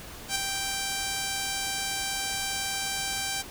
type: tone with ADSR envelope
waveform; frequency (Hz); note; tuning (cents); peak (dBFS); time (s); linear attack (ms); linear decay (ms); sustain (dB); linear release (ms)
5% pulse; 784; G5; 0; -12; 0.28-3.43; 77; 4; -5; 25
effects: pink hiss -43 dBFS RMS until 3.5 s